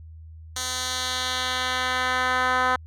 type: tone with band-pass filter sweep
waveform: 10% pulse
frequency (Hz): 254.3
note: C4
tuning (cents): -49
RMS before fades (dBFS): -25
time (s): 0.56-2.76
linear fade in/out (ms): 5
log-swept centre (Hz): 6100 to 1300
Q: 1.2
effects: added 80 Hz sine -40 dBFS peak until 2.86 s